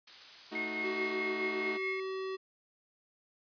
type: noise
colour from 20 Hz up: blue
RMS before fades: -44 dBFS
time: 0.07-1.16 s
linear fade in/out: 5 ms
type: chord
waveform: sawtooth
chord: D# diminished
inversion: second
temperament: equal with one note detuned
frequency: 220 / 312.7 / 370 Hz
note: A3 / D#4 / F#4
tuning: 0 / +9 / 0 cents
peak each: -40 / -38 / -39 dBFS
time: 0.51-1.78 s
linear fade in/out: 20 ms
type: tone with tremolo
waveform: sine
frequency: 2160 Hz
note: C#7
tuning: 45 cents flat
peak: -33 dBFS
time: 0.55-2 s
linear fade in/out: 2 ms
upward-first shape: sine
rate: 4.7 Hz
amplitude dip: 50%
type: tone with pitch glide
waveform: square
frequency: 377.1 to 380.4 Hz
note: F#4 to F#4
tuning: +33 to +48 cents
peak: -36 dBFS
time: 0.83-2.37 s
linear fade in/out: 20 ms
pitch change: +15 cents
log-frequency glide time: 1.47-1.76 s
effects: resampled to 11025 Hz